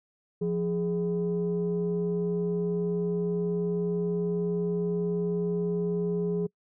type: tone pair together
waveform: sine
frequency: 174.2 / 416.1 Hz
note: F3 / G#4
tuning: -4 / +3 cents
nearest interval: octave + minor third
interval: 1507 cents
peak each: -27 / -27 dBFS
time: 0.41-6.47 s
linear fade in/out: 10 ms
effects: noise-tail reverb RT60 0.1 s tail -26 dB re dry + tanh soft clip ceiling -20 dBFS